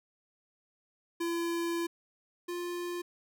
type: tone pair in turn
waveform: square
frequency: 338.9 / 350.4 Hz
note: E4 / F4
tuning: +48 / +6 cents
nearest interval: minor second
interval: 58 cents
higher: second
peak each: -31 / -35 dBFS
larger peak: first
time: 1.2-1.87 / 2.48-3.02 s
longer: first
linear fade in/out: 10 ms
effects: none